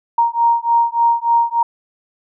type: beating tone pair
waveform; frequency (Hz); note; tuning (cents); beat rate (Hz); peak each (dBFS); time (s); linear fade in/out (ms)
sine; 932.3 / 935.7; A#5 / A#5; 0 / +6; 3.4; -15; 0.18-1.63; 5
effects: none